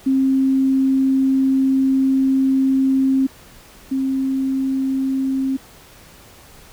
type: tone pair in turn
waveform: sine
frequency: 266.6 / 266.6 Hz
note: C4 / C4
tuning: +33 / +33 cents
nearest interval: unison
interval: 0 cents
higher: neither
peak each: -13 / -17 dBFS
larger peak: first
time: 0.06-3.27 / 3.91-5.57 s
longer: first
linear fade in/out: 10 ms
effects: pink hiss -45 dBFS RMS until 6.72 s